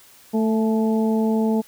harmonic tone with a mistuned harmonic, 221 Hz, A3, 8 cents sharp, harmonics 1 / 2 / 3 / 4, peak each -18 / -24 / -31 / -31 dBFS, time 0.33-1.62 s, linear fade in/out 20 ms, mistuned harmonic 4, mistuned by -37 cents, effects white hiss -50 dBFS RMS until 1.67 s

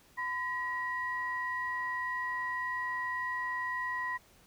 sine tone pair together, 1011.8 / 1910 Hz, B5 / A#6, +42 / +42 cents, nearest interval major seventh, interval 1100 cents, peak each -35 / -34 dBFS, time 0.17-4.18 s, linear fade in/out 20 ms, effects tanh soft clip ceiling -24 dBFS + pink hiss -62 dBFS RMS until 4.46 s

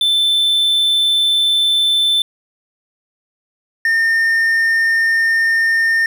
triangle tone pair in turn, 3533 / 1818.3 Hz, A7 / A#6, +6 / -44 cents, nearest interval major seventh, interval 1150 cents, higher first, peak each -10 dBFS, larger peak neither, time 0.01-2.22 / 3.85-6.06 s, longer neither, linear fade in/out 2 ms, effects none

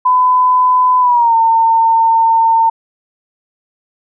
sine tone with pitch glide, 1006 to 906.7 Hz, B5 to A#5, +32 to -48 cents, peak -7 dBFS, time 0.05-2.7 s, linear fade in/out 10 ms, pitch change -180 cents, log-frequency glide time 1-1.36 s, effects none

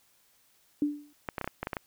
sine tone with exponential decay, 293.2 Hz, D4, 3 cents flat, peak -21 dBFS, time 0.82-1.13 s, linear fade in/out 2 ms, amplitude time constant 66 ms
clicks, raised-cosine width 0.5 ms, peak -17 dBFS, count 9, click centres 1.288 / 1.382 / 1.413 / 1.444 / 1.476 / 1.63 / 1.671 / 1.732 / 1.768 s
effects white hiss -66 dBFS RMS until 1.86 s

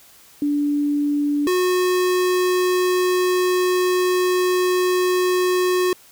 sine / square tone pair in turn, 290.7 / 364.1 Hz, D4 / F#4, -18 / -28 cents, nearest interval major third, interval 390 cents, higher second, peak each -17 / -17 dBFS, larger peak neither, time 0.42-1.47 / 1.47-5.93 s, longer second, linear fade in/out 2 ms, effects white hiss -49 dBFS RMS until 6.11 s

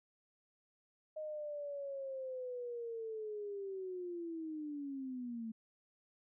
sine linear sweep, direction down, 622.3 to 220 Hz, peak -40 dBFS, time 1.16-5.52 s, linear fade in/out 10 ms, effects none

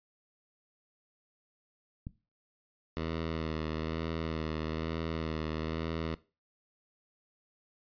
click, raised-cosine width 5 ms, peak -26 dBFS, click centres 2.069 s
10% pulse tone with vibrato, 80 Hz, D#2, 49 cents sharp, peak -25 dBFS, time 2.97-6.15 s, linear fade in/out 0 ms, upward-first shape sine, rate 1.1 Hz, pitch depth 34 cents each way
effects noise-tail reverb RT60 0.3 s tail -18 dB re dry + resampled to 11025 Hz

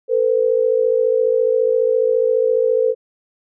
sine tone pair together, 451.2 / 505.8 Hz, A4 / B4, +44 / +41 cents, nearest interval major second, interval 197 cents, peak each -16 dBFS, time 0.08-2.95 s, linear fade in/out 50 ms, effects none

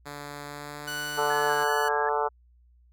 5% pulse tone with pitch glide, 144.9 to 147.94 Hz, D3 to D3, -23 to +13 cents, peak -26 dBFS, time 0.05-1.65 s, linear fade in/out 20 ms, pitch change +36 cents, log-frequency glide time 0.46-1 s
sawtooth tone, 1483 Hz, F#6, 4 cents sharp, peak -28 dBFS, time 0.87-1.89 s, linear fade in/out 10 ms
harmonic tone, 146.83 Hz, D3, in tune, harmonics 3 / 4 / 5 / 6 / 7 / 8 / 9 / 10, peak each -29 / -34 / -32 / -28 / -35 / -34 / -34 / -41 dBFS, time 1.17-2.29 s, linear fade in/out 20 ms
sine tone with vibrato, 1669 Hz, G#6, 8 cents sharp, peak -31 dBFS, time 1.3-2.09 s, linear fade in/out 2 ms, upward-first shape square, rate 2.6 Hz, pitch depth 33 cents each way
effects added 60 Hz sine -56 dBFS peak until 2.92 s

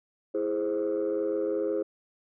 sine chord, E augmented, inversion none, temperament equal, 329.6 / 415.3 / 523.3 Hz, E4 / G#4 / B#4, 0 / 0 / 0 cents, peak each -30 / -28 / -29 dBFS, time 0.34-1.83 s, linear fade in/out 10 ms, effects tanh soft clip ceiling -21 dBFS

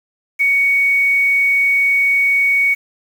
sine tone with quantisation, 2234 Hz, C#7, 13 cents sharp, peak -11 dBFS, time 0.39-2.75 s, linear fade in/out 20 ms, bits 6, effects none

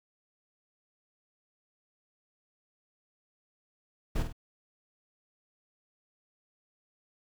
brown noise with echo, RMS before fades -28 dBFS, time 4.15-4.23 s, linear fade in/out 10 ms, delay 49 ms, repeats 2, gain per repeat -7 dB, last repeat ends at 4.328 s, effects none

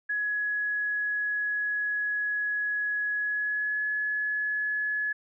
sine tone with pitch glide, 1681 to 1700.5 Hz, G#6 to G#6, +20 to +40 cents, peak -26 dBFS, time 0.09-5.13 s, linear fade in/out 10 ms, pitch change +20 cents, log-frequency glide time 3.15-3.84 s, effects none

